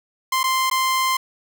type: tone with dropouts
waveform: sawtooth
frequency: 1045 Hz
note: C6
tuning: 2 cents flat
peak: -14 dBFS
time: 0.32-1.17 s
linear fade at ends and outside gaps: 5 ms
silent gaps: 0.432-0.439 / 0.7-0.712 s
effects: none